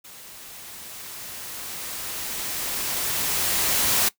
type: noise with level ramp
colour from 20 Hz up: white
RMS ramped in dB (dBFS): -44 to -20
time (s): 0.04-4.09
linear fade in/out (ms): 10
effects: noise-tail reverb RT60 0.1 s tail -19 dB re dry